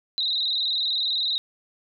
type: tone with vibrato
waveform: sine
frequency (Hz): 3900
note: B7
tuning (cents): -23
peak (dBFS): -22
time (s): 0.18-1.38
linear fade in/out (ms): 0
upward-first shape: square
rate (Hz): 20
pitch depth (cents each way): 57
effects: none